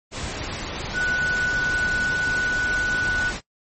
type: tone in noise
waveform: sine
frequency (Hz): 1480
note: F#6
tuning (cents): 0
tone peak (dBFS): -20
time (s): 0.93-3.33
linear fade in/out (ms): 50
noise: pink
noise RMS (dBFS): -30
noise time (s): 0.11-3.41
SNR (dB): +7
effects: noise-tail reverb RT60 0.1 s tail -20 dB re dry + MP3 32 kbps